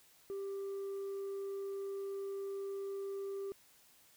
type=tone with tanh clipping; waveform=sine; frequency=393.8 Hz; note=G4; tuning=8 cents sharp; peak=-39 dBFS; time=0.3-3.52 s; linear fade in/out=0 ms; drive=2 dB; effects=white hiss -65 dBFS RMS until 4.16 s